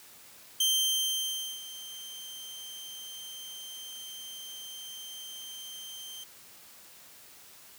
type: tone with ADSR envelope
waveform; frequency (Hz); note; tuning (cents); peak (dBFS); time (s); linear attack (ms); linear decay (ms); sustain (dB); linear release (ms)
sawtooth; 3136; G7; 0; -20; 0.6-6.24; 5; 1000; -18; 6
effects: white hiss -53 dBFS RMS until 7.78 s + high-pass 60 Hz 12 dB/octave